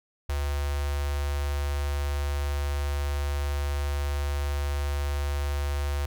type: tone with notch filter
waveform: square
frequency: 71.5 Hz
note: D2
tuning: 46 cents flat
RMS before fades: -28 dBFS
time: 0.29-6.06 s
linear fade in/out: 5 ms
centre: 230 Hz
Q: 0.61
effects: none